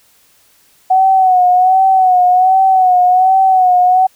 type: tone with vibrato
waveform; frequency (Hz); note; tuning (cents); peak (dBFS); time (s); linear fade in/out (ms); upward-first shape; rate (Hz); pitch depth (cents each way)
sine; 744; F#5; +9; -6; 0.9-4.07; 10; sine; 1.3; 54
effects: white hiss -51 dBFS RMS until 4.15 s